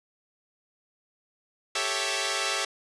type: chord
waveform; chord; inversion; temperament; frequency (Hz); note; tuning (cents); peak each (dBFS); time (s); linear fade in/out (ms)
5% pulse; A dominant seventh; third; equal; 392 / 440 / 554.4 / 659.3; G4 / A4 / C#5 / E5; 0 / 0 / 0 / 0; -21 / -22 / -20 / -20; 1.75-2.65; 5
effects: resampled to 24000 Hz